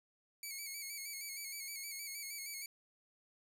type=tone with vibrato; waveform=10% pulse; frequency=2234 Hz; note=C#7; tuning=13 cents sharp; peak=-34 dBFS; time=0.43-2.66 s; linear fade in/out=2 ms; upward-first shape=square; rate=6.4 Hz; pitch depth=48 cents each way; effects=none